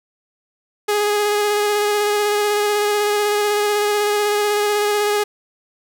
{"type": "tone with vibrato", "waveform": "sawtooth", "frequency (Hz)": 415.3, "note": "G#4", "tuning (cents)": 0, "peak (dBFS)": -12, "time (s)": [0.88, 5.24], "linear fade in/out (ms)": 10, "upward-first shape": "square", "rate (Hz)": 16, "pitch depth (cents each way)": 13, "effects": []}